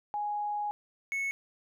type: tone pair in turn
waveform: sine / triangle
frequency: 830.6 / 2202 Hz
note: G#5 / C#7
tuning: 0 / -12 cents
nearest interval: octave + perfect fourth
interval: 1688 cents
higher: second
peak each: -30 / -28 dBFS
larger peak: second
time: 0.14-0.71 / 1.12-1.31 s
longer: first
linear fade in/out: 0 ms
effects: none